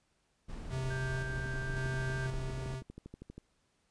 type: noise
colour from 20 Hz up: brown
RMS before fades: -41 dBFS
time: 0.48-2.77 s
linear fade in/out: 20 ms
type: tone with tremolo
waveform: square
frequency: 130.81 Hz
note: C3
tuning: in tune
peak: -35 dBFS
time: 0.69-2.83 s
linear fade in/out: 50 ms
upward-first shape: square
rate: 0.93 Hz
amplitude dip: 35%
type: tone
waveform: sine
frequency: 1576 Hz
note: G6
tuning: 9 cents sharp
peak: -40 dBFS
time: 0.9-2.27 s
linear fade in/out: 10 ms
type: click train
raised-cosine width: 3 ms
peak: -33 dBFS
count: 27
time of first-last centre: 1.3-3.38 s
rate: 12.5 Hz
effects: pink hiss -75 dBFS RMS until 3.9 s + resampled to 22050 Hz